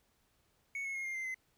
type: tone with pitch steps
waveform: triangle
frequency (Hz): 2217 / 2183 / 2149 / 2116 / 2083 / 2051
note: C#7 / C#7 / C7 / C7 / C7 / C7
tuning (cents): 0 / -27 / +46 / +19 / -8 / -35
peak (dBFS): -35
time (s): 0.75-1.344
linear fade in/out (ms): 2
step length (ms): 99
effects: pink hiss -74 dBFS RMS until 1.57 s